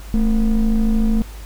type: ring-modulated tone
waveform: triangle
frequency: 123.47 Hz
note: B2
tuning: in tune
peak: -8 dBFS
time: 0.14-1.22 s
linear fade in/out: 0 ms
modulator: 96.8 Hz
effects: added 51 Hz sine -32 dBFS peak until 1.45 s + pink hiss -42 dBFS RMS until 1.45 s